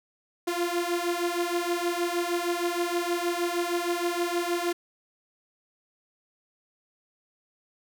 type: beating tone pair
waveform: sawtooth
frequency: 344.3 / 350.7 Hz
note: F4 / F4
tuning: -25 / +7 cents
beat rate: 6.4 Hz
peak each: -25 dBFS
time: 0.47-4.73 s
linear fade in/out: 10 ms
effects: none